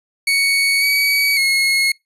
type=tone with pitch steps; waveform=30% pulse; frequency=2228 / 2267 / 2168 Hz; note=C#7 / C#7 / C#7; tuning=+8 / +38 / -39 cents; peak=-11 dBFS; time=0.27-1.92 s; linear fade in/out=5 ms; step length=550 ms; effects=noise-tail reverb RT60 0.2 s tail -26 dB re dry + resampled to 32000 Hz